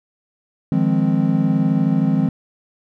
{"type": "chord", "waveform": "triangle", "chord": "F minor seventh", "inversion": "third", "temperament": "equal", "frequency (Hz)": [155.56, 174.61, 207.7, 261.6], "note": ["Eb3", "F3", "Ab3", "C4"], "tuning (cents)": [0, 0, 0, 0], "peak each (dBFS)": -18, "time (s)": [0.72, 2.29], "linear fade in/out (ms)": 2, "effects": []}